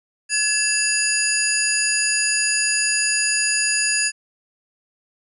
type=tone cluster; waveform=sine; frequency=1695 / 2666 / 4884 / 6820 / 9760 Hz; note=G#6 / E7 / D#8 / G#8 / D#9; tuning=+35 / +19 / -33 / +45 / -34 cents; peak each=-24 dBFS; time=0.29-4.12 s; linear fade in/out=50 ms; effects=none